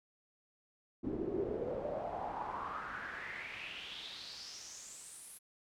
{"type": "noise with band-pass filter sweep", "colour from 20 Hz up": "brown", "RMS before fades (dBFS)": -42, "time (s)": [1.03, 5.39], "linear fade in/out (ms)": 20, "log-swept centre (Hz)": [290, 11000], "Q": 5.4, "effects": []}